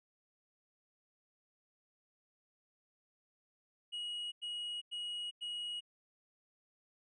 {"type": "tone bursts", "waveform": "triangle", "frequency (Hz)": 2900, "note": "F#7", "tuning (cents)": -35, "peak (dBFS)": -37, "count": 4, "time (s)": [3.92, 5.808], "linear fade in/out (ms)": 20, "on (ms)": 400, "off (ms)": 96, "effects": ["resampled to 24000 Hz"]}